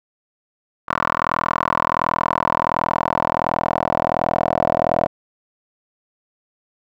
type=tone with band-pass filter sweep; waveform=10% pulse; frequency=41.39 Hz; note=E1; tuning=8 cents sharp; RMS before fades=-20 dBFS; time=0.88-5.07 s; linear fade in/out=10 ms; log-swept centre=1200 to 690 Hz; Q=4.1; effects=none